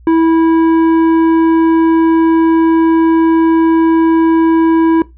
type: tone with tanh clipping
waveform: sine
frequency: 326.8 Hz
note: E4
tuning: 15 cents flat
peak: -8 dBFS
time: 0.07-5.02 s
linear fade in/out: 2 ms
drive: 10 dB
effects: noise-tail reverb RT60 0.2 s tail -19 dB re dry + added 60 Hz sine -37 dBFS peak until 5.17 s